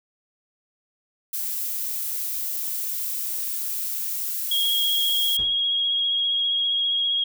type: noise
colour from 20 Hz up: violet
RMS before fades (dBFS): -28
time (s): 1.33-5.37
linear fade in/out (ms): 5
type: tone with vibrato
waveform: sine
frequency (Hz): 3289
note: G#7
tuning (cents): -18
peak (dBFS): -20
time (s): 4.51-7.24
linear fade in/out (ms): 5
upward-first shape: sine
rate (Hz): 15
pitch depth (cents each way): 22
type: noise with exponential decay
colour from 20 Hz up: brown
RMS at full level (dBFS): -32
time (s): 5.39-5.64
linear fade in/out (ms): 2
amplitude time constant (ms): 54
effects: none